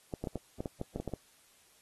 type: clicks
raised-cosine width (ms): 2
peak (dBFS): -22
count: 11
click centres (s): 0.138 / 0.24 / 0.272 / 0.357 / 0.605 / 0.658 / 0.814 / 0.96 / 1 / 1.077 / 1.137
effects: white hiss -64 dBFS RMS until 1.81 s + AAC 32 kbps